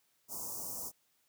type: band-stop noise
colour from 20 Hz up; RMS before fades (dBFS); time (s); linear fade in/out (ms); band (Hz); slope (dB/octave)
white; -41; 0.28-0.92; 50; 1100 to 5400; 48
effects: white hiss -74 dBFS RMS until 1.28 s + high-pass 60 Hz 12 dB/octave